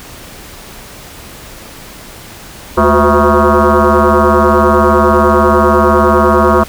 sine tone with frequency modulation, 370 Hz, F#4, in tune, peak -5 dBFS, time 2.77-6.64 s, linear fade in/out 10 ms, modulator 146 Hz, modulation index 6.4, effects pink hiss -32 dBFS RMS until 6.68 s

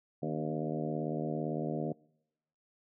harmonic tone with a mistuned harmonic, 77.78 Hz, D#2, in tune, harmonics 2 / 3 / 4 / 5 / 6 / 7 / 8 / 9, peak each -37 / -39 / -40 / -41 / -42 / -42 / -43 / -44 dBFS, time 0.22-1.93 s, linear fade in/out 10 ms, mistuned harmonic 4, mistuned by -46 cents, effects noise-tail reverb RT60 0.9 s tail -26 dB re dry

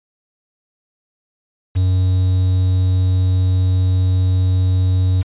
triangle tone with quantisation, 92.5 Hz, F#2, in tune, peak -10 dBFS, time 1.75-5.23 s, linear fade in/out 20 ms, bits 6, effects resampled to 8000 Hz

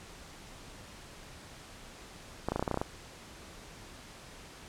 clicks, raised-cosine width 1 ms, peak -16 dBFS, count 10, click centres 2.486 / 2.52 / 2.56 / 2.595 / 2.626 / 2.678 / 2.713 / 2.743 / 2.774 / 2.815 s, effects pink hiss -50 dBFS RMS until 4.68 s + low-pass 9000 Hz 12 dB/octave

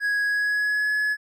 triangle tone with pitch glide, 1661.2 to 1699 Hz, G#6 to G#6, 0 to +39 cents, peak -19 dBFS, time 0-1.17 s, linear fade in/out 50 ms, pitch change +39 cents, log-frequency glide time 0.25-0.91 s, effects none

